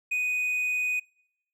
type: tone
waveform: triangle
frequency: 2489 Hz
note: D#7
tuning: in tune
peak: -23 dBFS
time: 0.11-1 s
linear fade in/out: 10 ms
effects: noise-tail reverb RT60 0.8 s tail -26 dB re dry